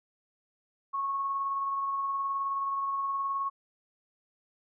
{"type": "tone with tremolo", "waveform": "sine", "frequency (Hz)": 1100, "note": "C#6", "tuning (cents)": -14, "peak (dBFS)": -27, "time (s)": [0.93, 3.5], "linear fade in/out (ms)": 20, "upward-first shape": "triangle", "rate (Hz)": 19, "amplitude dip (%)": 30, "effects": []}